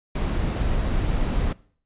brown noise, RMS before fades -23 dBFS, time 0.15-1.53 s, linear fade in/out 5 ms, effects noise-tail reverb RT60 0.5 s tail -21 dB re dry + resampled to 8000 Hz

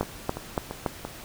two click trains, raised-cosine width 1 ms, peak -10 / -18 dBFS, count 4 / 4, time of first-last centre 0.01-0.862 / 0.03-1.05 s, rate 3.52 / 2.94 Hz, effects pink hiss -43 dBFS RMS until 1.24 s

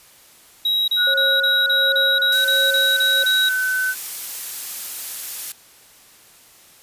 triangle tone bursts, 3839 Hz, B7, 50 cents flat, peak -15 dBFS, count 11, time 0.65-3.49 s, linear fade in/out 5 ms, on 230 ms, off 31 ms
sine tone with pitch glide, 1459 to 1515.7 Hz, F#6 to F#6, -25 to +41 cents, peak -18 dBFS, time 0.96-3.95 s, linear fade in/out 50 ms, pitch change +66 cents, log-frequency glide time 2.31-2.36 s
sine tone with tremolo, 544 Hz, C#5, 33 cents flat, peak -23 dBFS, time 1.07-3.24 s, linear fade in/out 2 ms, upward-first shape sine, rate 1.4 Hz, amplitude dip 70%
blue noise, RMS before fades -28 dBFS, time 2.32-5.52 s, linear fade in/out 2 ms
effects white hiss -49 dBFS RMS until 6.82 s + resampled to 32000 Hz

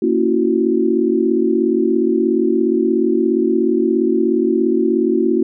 sine chord, F# dominant seventh, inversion first, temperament just, 231.2 / 277.5 / 333 / 370 Hz, A#3 / C#4 / E4 / F#4, -14 / +2 / +18 / 0 cents, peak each -19 / -21 / -17 / -17 dBFS, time 0.02-5.43 s, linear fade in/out 5 ms, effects none

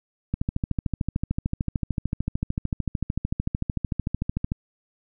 click train, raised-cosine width 5 ms, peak -12 dBFS, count 57, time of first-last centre 0.34-4.519 s, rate 13.4 Hz, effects none

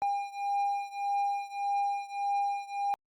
triangle beating tone pair, 804 / 805.7 Hz, G5 / G5, +44 / +47 cents, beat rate 1.7 Hz, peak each -29 / -31 dBFS, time 0.02-2.94 s, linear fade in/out 0 ms, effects Opus 48 kbps

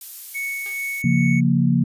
violet noise, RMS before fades -33 dBFS, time 0.01-1.02 s, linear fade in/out 2 ms
triangle tone with tremolo, 2217 Hz, C#7, in tune, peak -22 dBFS, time 0.34-1.41 s, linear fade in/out 20 ms, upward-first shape sine, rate 2.4 Hz, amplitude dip 30%
5% pulse tone with exponential decay, 405 Hz, G#4, 43 cents flat, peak -28 dBFS, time 0.66-0.92 s, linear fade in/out 0 ms, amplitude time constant 55 ms
sine chord, Bb minor, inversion first, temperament equal, 138.59 / 174.61 / 233.1 Hz, Db3 / F3 / Bb3, 0 / 0 / 0 cents, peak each -19 dBFS, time 1.04-1.84 s, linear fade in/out 5 ms
effects resampled to 32000 Hz

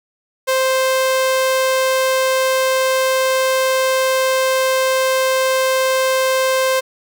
sawtooth tone, 523.3 Hz, C5, in tune, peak -10 dBFS, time 0.47-6.81 s, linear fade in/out 20 ms, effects none

